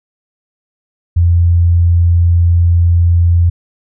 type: tone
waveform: sine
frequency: 85.9 Hz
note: F2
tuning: 28 cents flat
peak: -6 dBFS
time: 1.16-3.5 s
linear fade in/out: 10 ms
effects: none